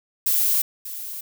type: noise with echo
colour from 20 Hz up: violet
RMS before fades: -20 dBFS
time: 0.26-0.62 s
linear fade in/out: 5 ms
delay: 590 ms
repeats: 1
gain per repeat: -13 dB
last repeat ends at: 1.21 s
effects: none